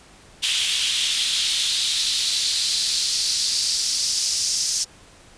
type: noise with high-pass filter sweep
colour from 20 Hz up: pink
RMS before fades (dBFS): -22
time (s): 0.42-4.85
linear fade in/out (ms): 20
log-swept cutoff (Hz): 3100 to 5500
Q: 3.3
effects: pink hiss -49 dBFS RMS until 5.37 s + resampled to 22050 Hz